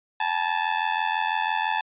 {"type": "tone with amplitude modulation", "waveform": "sawtooth", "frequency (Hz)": 870, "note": "A5", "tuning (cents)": -20, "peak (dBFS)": -15, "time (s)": [0.2, 1.81], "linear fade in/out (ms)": 5, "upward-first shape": "sine", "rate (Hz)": 86, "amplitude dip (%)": 85, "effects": ["resampled to 8000 Hz"]}